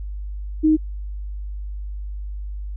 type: tone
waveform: sine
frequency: 311.1 Hz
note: D#4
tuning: in tune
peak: -12 dBFS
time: 0.63-0.77 s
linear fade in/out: 20 ms
effects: added 50 Hz sine -27 dBFS peak until 2.76 s